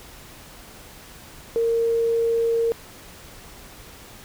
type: tone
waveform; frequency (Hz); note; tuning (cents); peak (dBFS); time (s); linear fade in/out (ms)
sine; 460.9; A#4; -20; -18; 1.56-2.72; 0
effects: pink hiss -44 dBFS RMS until 4.24 s